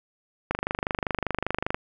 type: click train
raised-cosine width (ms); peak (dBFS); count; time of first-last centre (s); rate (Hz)
0.5; -10; 32; 0.51-1.745; 25.1
effects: none